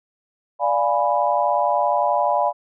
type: chord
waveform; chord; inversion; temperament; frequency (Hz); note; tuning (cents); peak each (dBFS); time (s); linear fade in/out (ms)
sine; D diminished seventh; none; equal; 587.3 / 698.5 / 830.6 / 987.8; D5 / F5 / Ab5 / Cb6; 0 / 0 / 0 / 0; -22; 0.59-2.53; 50
effects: none